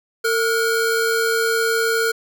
square tone pair together, 452.9 / 1438 Hz, A#4 / F#6, -50 / -50 cents, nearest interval octave + minor sixth, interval 2000 cents, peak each -20 / -21 dBFS, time 0.24-2.12 s, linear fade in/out 10 ms, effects none

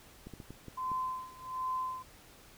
clicks, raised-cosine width 3 ms, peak -32 dBFS, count 6, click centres 0.27 / 0.337 / 0.402 / 0.506 / 0.683 / 0.917 s
sine tone with tremolo, 1029 Hz, C6, 29 cents flat, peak -31 dBFS, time 0.77-2.03 s, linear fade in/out 10 ms, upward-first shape sine, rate 1.3 Hz, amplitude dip 90%
effects pink hiss -57 dBFS RMS until 2.57 s

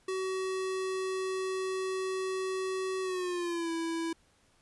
square tone with pitch glide, 377.4 to 330.4 Hz, F#4 to E4, +34 to +4 cents, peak -32 dBFS, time 0.08-4.13 s, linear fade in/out 5 ms, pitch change -230 cents, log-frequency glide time 3.02-3.71 s, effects pink hiss -67 dBFS RMS until 4.61 s + resampled to 24000 Hz

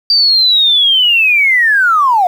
triangle linear sweep, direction down, 4683 to 692 Hz, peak -3 dBFS, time 0.1-2.27 s, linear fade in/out 2 ms, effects tanh soft clip ceiling -5 dBFS + 7-bit

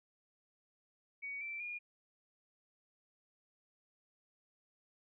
sine tone with pitch steps, 2250 / 2337 / 2428 Hz, C#7 / D7 / D#7, +25 / -9 / -43 cents, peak -40 dBFS, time 1.22-1.79 s, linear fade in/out 20 ms, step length 190 ms, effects none

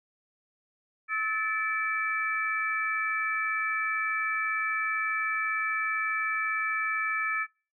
sine tone cluster, 1296 / 1751 / 2312 Hz, E6 / A6 / D7, -30 / -9 / -28 cents, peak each -31 dBFS, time 1.08-7.47 s, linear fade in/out 50 ms, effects noise-tail reverb RT60 0.4 s tail -26 dB re dry

